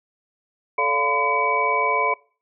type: tone cluster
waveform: sine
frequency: 438.5 / 571 / 697 / 1014 / 2272 Hz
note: A4 / D5 / F5 / B5 / C#7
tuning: -6 / -49 / -4 / +45 / +42 cents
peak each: -27 / -28 / -28 / -21 / -24 dBFS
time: 0.78-2.14 s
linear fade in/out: 5 ms
effects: noise-tail reverb RT60 0.4 s tail -23 dB re dry